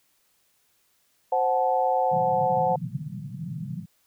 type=chord; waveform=sine; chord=F# diminished; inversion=second; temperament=equal with one note detuned; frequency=523.3 / 740 / 869.4 Hz; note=C5 / F#5 / A5; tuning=0 / 0 / -21 cents; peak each=-25 / -23 / -26 dBFS; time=1.32-2.76 s; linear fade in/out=5 ms
type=band-pass noise; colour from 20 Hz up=pink; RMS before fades=-34 dBFS; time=2.11-3.86 s; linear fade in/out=20 ms; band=130 to 180 Hz; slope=48 dB/octave
effects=white hiss -67 dBFS RMS until 4.06 s